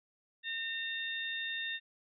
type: harmonic tone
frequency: 912 Hz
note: A#5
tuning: 38 cents flat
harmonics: 2 / 3 / 4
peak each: -38 / -43 / -39 dBFS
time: 0.43-1.8 s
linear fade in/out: 50 ms
effects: none